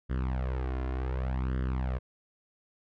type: tone with flanger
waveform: sawtooth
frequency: 64.2 Hz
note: C2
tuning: 32 cents flat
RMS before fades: -31 dBFS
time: 0.09-1.99 s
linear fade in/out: 20 ms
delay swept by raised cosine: 0.61 to 2.91 ms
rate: 0.67 Hz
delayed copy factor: +0.75
effects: low-pass 2000 Hz 12 dB/octave

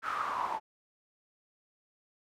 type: noise with band-pass filter sweep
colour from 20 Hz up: pink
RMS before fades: -34 dBFS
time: 0.02-0.6 s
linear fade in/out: 50 ms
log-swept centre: 1400 to 860 Hz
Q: 7.3
effects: none

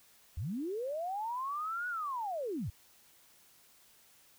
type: linear two-way sweep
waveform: sine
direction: up then down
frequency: 65.41 to 1480 to 65.41 Hz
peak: -34 dBFS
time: 0.37-2.7 s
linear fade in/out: 5 ms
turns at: 1.88 s
effects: white hiss -63 dBFS RMS until 4.38 s

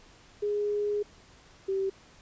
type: tone pair in turn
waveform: sine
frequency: 413.9 / 386.9 Hz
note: G#4 / G4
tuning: -6 / -23 cents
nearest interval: minor second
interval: 117 cents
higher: first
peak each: -26 dBFS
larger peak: neither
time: 0.42-1.03 / 1.68-1.9 s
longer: first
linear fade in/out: 10 ms
effects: pink hiss -56 dBFS RMS until 2.21 s + resampled to 16000 Hz

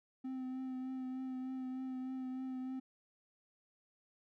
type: tone with vibrato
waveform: triangle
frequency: 258.9 Hz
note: C4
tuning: 18 cents flat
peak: -37 dBFS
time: 0.24-2.8 s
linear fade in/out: 10 ms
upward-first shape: triangle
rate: 3.3 Hz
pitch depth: 22 cents each way
effects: none

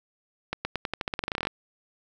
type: accelerating click train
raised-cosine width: 0.3 ms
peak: -12 dBFS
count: 18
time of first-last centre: 0.53-1.47 s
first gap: 120 ms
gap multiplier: 0.89
effects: 8-bit

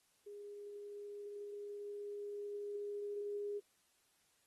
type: tone with level ramp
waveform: sine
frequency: 409.9 Hz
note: G#4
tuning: 23 cents flat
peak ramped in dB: -48 to -38 dBFS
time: 0.26-3.6 s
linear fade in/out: 10 ms
effects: white hiss -75 dBFS RMS until 4.46 s + AAC 32 kbps

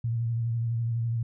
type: tone with vibrato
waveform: sine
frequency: 116.1 Hz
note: A#2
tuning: 7 cents flat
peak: -25 dBFS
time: 0.04-1.23 s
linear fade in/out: 5 ms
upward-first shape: triangle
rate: 12 Hz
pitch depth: 44 cents each way
effects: none

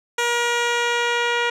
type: tone with low-pass filter sweep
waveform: 10% pulse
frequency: 476.3 Hz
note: A#4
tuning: 37 cents sharp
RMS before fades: -21 dBFS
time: 0.18-1.5 s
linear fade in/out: 5 ms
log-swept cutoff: 8400 to 3700 Hz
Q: 0.91
effects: none

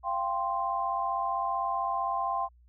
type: chord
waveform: sine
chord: F suspended second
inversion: none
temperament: equal with one note detuned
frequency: 688.4 / 784 / 1046.5 Hz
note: F5 / G5 / C6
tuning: -25 / 0 / 0 cents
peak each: -34 / -32 / -30 dBFS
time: 0.03-2.49 s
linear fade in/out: 50 ms
effects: added 60 Hz sine -56 dBFS peak until 2.68 s

